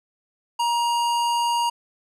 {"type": "tone with low-pass filter", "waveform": "square", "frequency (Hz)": 945, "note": "A#5", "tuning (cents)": 23, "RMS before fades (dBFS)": -22, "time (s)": [0.59, 1.7], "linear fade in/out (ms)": 10, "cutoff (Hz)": 10000, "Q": 0.67, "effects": []}